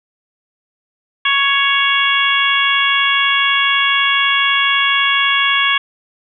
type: harmonic tone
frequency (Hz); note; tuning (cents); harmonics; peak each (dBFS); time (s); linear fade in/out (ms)
556; C#5; +5; 2 / 3 / 4 / 5 / 6; -18 / -18 / -18 / -18 / -18; 1.25-5.78; 5
effects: none